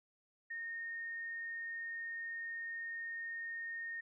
sine tone, 1842 Hz, A#6, 21 cents flat, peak -40 dBFS, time 0.5-4.01 s, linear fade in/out 10 ms, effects none

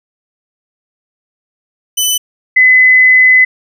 15% pulse / sine tone pair in turn, 3004 / 2020 Hz, F#7 / B6, +26 / +39 cents, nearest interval perfect fifth, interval 687 cents, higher first, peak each -3 dBFS, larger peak neither, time 1.97-2.18 / 2.56-3.45 s, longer second, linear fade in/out 10 ms, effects none

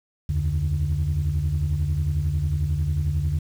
sine tone cluster, 75.2 / 86.3 / 145.4 Hz, D2 / F2 / D3, +42 / -20 / -17 cents, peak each -24 dBFS, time 0.29-3.39 s, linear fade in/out 5 ms, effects tanh soft clip ceiling -15 dBFS + 8-bit

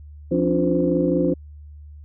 sine tone cluster, 172.5 / 273.9 / 298.4 / 352.9 / 515 Hz, F3 / C#4 / D4 / F4 / C5, -21 / -21 / +28 / +18 / -28 cents, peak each -23 dBFS, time 0.31-1.34 s, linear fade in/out 10 ms, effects tanh soft clip ceiling -5 dBFS + added 74 Hz sine -38 dBFS peak until 2.04 s

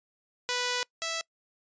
5% pulse tone pair in turn, 493 / 658.1 Hz, B4 / E5, -3 / -3 cents, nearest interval perfect fourth, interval 500 cents, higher second, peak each -16 / -19 dBFS, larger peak first, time 0.49-0.83 / 1.02-1.21 s, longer first, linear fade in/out 0 ms, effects noise-tail reverb RT60 0.1 s tail -24 dB re dry + resampled to 16000 Hz

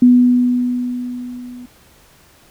sine tone with level ramp, 246.9 Hz, B3, in tune, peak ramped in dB -4 to -31 dBFS, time 0.02-1.66 s, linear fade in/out 5 ms, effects pink hiss -49 dBFS RMS until 2.5 s

